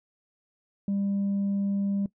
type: tone with tanh clipping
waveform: sine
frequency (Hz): 199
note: G3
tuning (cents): +26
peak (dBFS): -25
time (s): 0.88-2.06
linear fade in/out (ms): 2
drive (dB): 1
effects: noise-tail reverb RT60 0.1 s tail -19 dB re dry